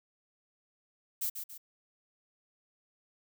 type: noise with echo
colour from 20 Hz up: violet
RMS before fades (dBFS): -33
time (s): 1.21-1.3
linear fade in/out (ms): 10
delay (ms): 140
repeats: 2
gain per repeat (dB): -7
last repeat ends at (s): 1.58
effects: none